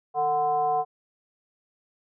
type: tone with frequency modulation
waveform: sine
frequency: 740 Hz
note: F#5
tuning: in tune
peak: -21 dBFS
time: 0.14-0.85 s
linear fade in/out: 50 ms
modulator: 290 Hz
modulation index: 0.67
effects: none